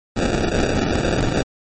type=noise with sample-and-hold; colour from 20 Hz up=white; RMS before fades=-19 dBFS; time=0.16-1.43 s; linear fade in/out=5 ms; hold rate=1050 Hz; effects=MP3 32 kbps